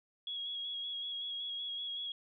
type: tone with vibrato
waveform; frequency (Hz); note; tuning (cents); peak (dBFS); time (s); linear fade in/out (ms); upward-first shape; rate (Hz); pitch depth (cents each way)
sine; 3322; G#7; 0; -37; 0.27-2.12; 2; square; 5.3; 18
effects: none